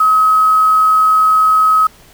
sine tone with quantisation, 1275 Hz, D#6, 42 cents sharp, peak -7 dBFS, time 0-1.87 s, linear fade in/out 5 ms, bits 5, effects pink hiss -44 dBFS RMS until 2.13 s

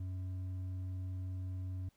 sine tone with hard clipping, 92.5 Hz, F#2, in tune, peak -39 dBFS, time 0-1.89 s, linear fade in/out 5 ms, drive 4 dB, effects pink hiss -74 dBFS RMS until 1.96 s

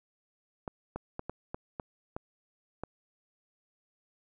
clicks, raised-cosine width 1 ms, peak -22 dBFS, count 8, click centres 0.678 / 0.96 / 1.194 / 1.296 / 1.545 / 1.798 / 2.165 / 2.836 s, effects none

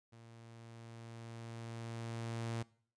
sawtooth tone with level ramp, 115.2 Hz, A#2, 20 cents flat, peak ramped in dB -52 to -33 dBFS, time 0.12-2.63 s, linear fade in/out 10 ms, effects noise-tail reverb RT60 0.5 s tail -21 dB re dry + resampled to 22050 Hz

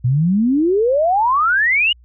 sine exponential sweep, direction up, 117.6 to 2960 Hz, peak -12 dBFS, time 0.04-1.93 s, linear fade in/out 10 ms, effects added 60 Hz sine -44 dBFS peak until 2.04 s

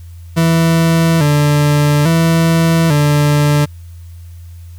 40% pulse tone with vibrato, 155.6 Hz, D#3, in tune, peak -8 dBFS, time 0.36-3.66 s, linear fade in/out 20 ms, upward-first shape square, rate 0.59 Hz, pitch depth 98 cents each way, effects added 85 Hz sine -30 dBFS peak until 4.78 s + white hiss -51 dBFS RMS until 4.78 s

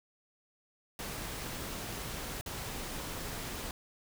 pink noise with dropouts, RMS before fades -40 dBFS, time 0.99-3.71 s, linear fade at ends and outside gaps 1 ms, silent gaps 2.411-2.461 s, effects none

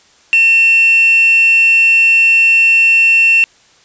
sine tone with quantisation, 2700 Hz, E7, 41 cents sharp, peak -6 dBFS, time 0.33-3.44 s, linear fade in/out 0 ms, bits 3, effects white hiss -48 dBFS RMS until 3.84 s + resampled to 16000 Hz

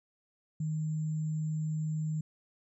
sine tone with sample-and-hold, 155.56 Hz, D#3, in tune, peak -30 dBFS, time 0.6-2.21 s, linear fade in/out 5 ms, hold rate 7350 Hz, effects resampled to 22050 Hz

